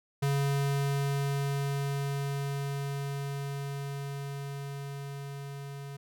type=tone with level ramp; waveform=square; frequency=140 Hz; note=C#3; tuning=18 cents sharp; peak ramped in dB=-26 to -40 dBFS; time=0.22-5.97 s; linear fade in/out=10 ms; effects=none